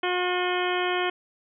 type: harmonic tone with a mistuned harmonic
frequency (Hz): 360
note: F#4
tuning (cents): -47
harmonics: 1 / 2 / 3 / 4 / 5 / 6 / 7 / 8 / 9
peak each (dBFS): -27 / -30 / -32 / -33 / -34 / -35 / -35 / -36 / -37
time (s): 0.03-1.1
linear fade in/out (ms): 5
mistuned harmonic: 8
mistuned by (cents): +79
effects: none